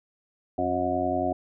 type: harmonic tone with a mistuned harmonic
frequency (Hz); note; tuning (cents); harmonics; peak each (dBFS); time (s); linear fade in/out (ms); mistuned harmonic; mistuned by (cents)
90.5; F#2; -38; 1 / 2 / 3 / 4 / 6 / 7 / 8; -37 / -40 / -30 / -32 / -36 / -29 / -28; 0.58-1.33; 5; 1; -88
effects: none